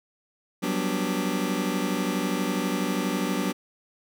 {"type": "chord", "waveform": "sawtooth", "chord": "G major seventh", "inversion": "third", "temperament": "just", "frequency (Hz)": [183.75, 196, 245, 294], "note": ["F#3", "G3", "B3", "D4"], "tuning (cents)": [-12, 0, -14, 2], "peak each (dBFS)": -26, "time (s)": [0.62, 3.53], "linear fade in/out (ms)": 20, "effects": []}